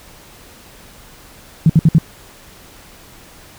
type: tone bursts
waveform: sine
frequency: 159.7 Hz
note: D#3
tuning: 45 cents sharp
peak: -5 dBFS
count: 4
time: 1.66-1.984 s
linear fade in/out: 2 ms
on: 36 ms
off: 60 ms
effects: pink hiss -42 dBFS RMS until 3.58 s